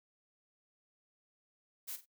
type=noise with echo; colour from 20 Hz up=blue; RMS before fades=-42 dBFS; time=1.87-1.97 s; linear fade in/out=20 ms; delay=45 ms; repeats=2; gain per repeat=-12 dB; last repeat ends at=2.06 s; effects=noise-tail reverb RT60 0.1 s tail -23 dB re dry